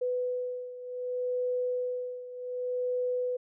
sine beating tone pair, 497.7 / 498.36 Hz, B4 / B4, +13 / +16 cents, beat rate 0.66 Hz, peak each -31 / -35 dBFS, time 0.01-3.37 s, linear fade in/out 10 ms, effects none

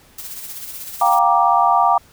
blue noise with tremolo, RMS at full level -30 dBFS, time 0.18-1.19 s, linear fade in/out 5 ms, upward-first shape sine, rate 16 Hz, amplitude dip 45%
sine chord, G minor seventh, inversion third, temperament just, 705.6 / 784 / 940.8 / 1176 Hz, F5 / G5 / Bb5 / D6, +18 / 0 / +16 / +2 cents, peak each -17 dBFS, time 1.01-1.98 s, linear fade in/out 5 ms
effects pink hiss -50 dBFS RMS until 2.12 s

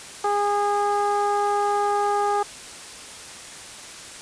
15% pulse tone with low-pass filter, 409.4 Hz, G#4, 25 cents flat, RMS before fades -22 dBFS, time 0.24-2.43 s, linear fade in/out 5 ms, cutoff 1000 Hz, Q 1.9, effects white hiss -39 dBFS RMS until 4.21 s + resampled to 22050 Hz

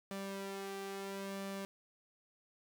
sawtooth tone with flanger, 196 Hz, G3, in tune, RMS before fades -43 dBFS, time 0.11-1.65 s, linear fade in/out 0 ms, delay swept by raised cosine 1.7 to 2.51 ms, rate 0.74 Hz, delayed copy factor +0.65, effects none

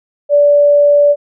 sine tone, 580 Hz, D5, 22 cents flat, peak -5 dBFS, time 0.29-1.16 s, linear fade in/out 50 ms, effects none

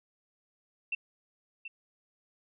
sine tone with echo, 2695 Hz, E7, 38 cents sharp, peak -29 dBFS, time 0.92-0.95 s, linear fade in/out 5 ms, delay 730 ms, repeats 1, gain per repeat -10 dB, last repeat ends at 1.68 s, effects none

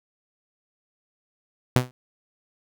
sawtooth tone with exponential decay, 125.6 Hz, B2, 30 cents sharp, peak -9 dBFS, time 1.76-1.91 s, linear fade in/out 0 ms, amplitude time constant 31 ms, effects none

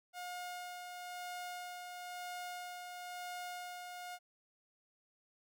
sawtooth tone with tremolo, 716 Hz, F5, 43 cents sharp, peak -38 dBFS, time 0.13-4.19 s, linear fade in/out 50 ms, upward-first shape sine, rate 1 Hz, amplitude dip 35%, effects none

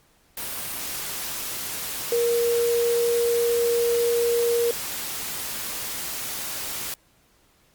sine tone in noise, 471.4 Hz, A#4, 19 cents sharp, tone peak -19 dBFS, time 2.12-4.71 s, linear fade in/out 2 ms, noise white, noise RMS -31 dBFS, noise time 0.37-6.94 s, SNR +9 dB, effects pink hiss -61 dBFS RMS until 7.74 s + Opus 48 kbps

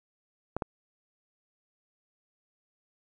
clicks, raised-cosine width 1 ms, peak -16 dBFS, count 2, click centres 0.566 / 0.622 s, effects none

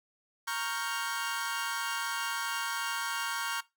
sawtooth chord, G half-diminished seventh, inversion first, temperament equal, 932.3 / 1108.7 / 1396.9 / 1568 Hz, Bb5 / Db6 / F6 / G6, 0 / 0 / 0 / 0 cents, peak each -34 dBFS, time 0.47-3.61 s, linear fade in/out 10 ms, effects noise-tail reverb RT60 0.2 s tail -19 dB re dry

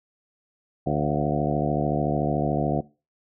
harmonic tone with a mistuned harmonic, 73.6 Hz, D2, 4 cents sharp, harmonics 1 / 2 / 3 / 4 / 5 / 6 / 7 / 8 / 9 / 10, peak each -36 / -26 / -30 / -29 / -31 / -34 / -33 / -33 / -31 / -31 dBFS, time 0.86-2.81 s, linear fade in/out 10 ms, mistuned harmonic 9, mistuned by +51 cents, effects noise-tail reverb RT60 0.3 s tail -20 dB re dry

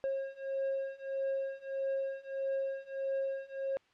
triangle beating tone pair, 540 / 541.6 Hz, C#5 / C#5, -45 / -40 cents, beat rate 1.6 Hz, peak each -35 / -34 dBFS, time 0.04-3.77 s, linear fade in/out 0 ms, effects white hiss -68 dBFS RMS until 3.93 s + low-pass 3000 Hz 12 dB/octave

